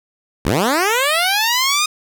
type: linear sweep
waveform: 10% pulse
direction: up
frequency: 53.1 to 1247 Hz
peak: -6 dBFS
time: 0.45-1.86 s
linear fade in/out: 5 ms
effects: none